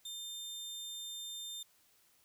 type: tone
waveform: sawtooth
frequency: 3600 Hz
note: A7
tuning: 39 cents sharp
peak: -39 dBFS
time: 0.05-1.63 s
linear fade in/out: 5 ms
effects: white hiss -69 dBFS RMS until 2.24 s